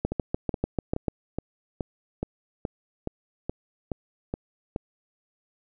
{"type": "two click trains", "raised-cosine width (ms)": 2, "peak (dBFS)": [-11, -15], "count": [8, 12], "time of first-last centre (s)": [[0.05, 1.082], [0.12, 4.761]], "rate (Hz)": [6.78, 2.37], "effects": []}